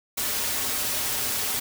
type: noise with comb filter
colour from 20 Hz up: white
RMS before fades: -27 dBFS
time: 0.17-1.6 s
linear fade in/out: 10 ms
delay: 5.9 ms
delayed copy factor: -0.7
effects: none